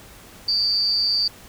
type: tone with amplitude modulation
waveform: sine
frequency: 4653 Hz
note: D8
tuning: 17 cents flat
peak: -14 dBFS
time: 0.48-1.28 s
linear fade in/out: 5 ms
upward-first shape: sine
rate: 208 Hz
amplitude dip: 85%
effects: pink hiss -45 dBFS RMS until 1.48 s